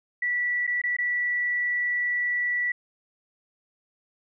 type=tone with dropouts; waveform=sine; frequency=1955 Hz; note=B6; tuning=18 cents flat; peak=-23 dBFS; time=0.22-2.72 s; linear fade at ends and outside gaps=5 ms; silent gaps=0.668-0.675 / 0.817-0.837 / 0.967-0.985 s; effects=none